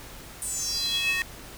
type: tone with high-pass filter sweep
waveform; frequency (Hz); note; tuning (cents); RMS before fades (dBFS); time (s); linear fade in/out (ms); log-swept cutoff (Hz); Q
square; 370; F#4; 0; -28; 0.42-1.22; 0; 9300 to 2000; 7.3
effects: added 50 Hz sine -49 dBFS peak until 1.57 s + pink hiss -44 dBFS RMS until 1.57 s